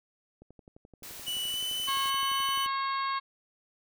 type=click train; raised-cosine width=2 ms; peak=-38 dBFS; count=27; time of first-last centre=0.42-2.661 s; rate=11.6 Hz
type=noise; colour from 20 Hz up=white; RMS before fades=-44 dBFS; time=1.03-2.1 s; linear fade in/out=0 ms
type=tone with pitch glide; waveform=45% pulse; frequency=2960 to 3013 Hz; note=F#7 to F#7; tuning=0 to +31 cents; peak=-31 dBFS; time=1.26-2.67 s; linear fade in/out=20 ms; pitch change=+31 cents; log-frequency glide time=1.5-1.6 s
type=harmonic tone; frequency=544 Hz; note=C#5; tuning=33 cents flat; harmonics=2 / 3 / 4 / 5 / 6 / 7 / 8; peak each=-29 / -40 / -41 / -46 / -47 / -43 / -43 dBFS; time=1.87-3.2 s; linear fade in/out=20 ms
effects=none